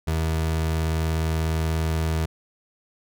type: tone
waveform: 30% pulse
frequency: 80.3 Hz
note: E2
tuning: 45 cents flat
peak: -19 dBFS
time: 0.07-2.26 s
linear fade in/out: 10 ms
effects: none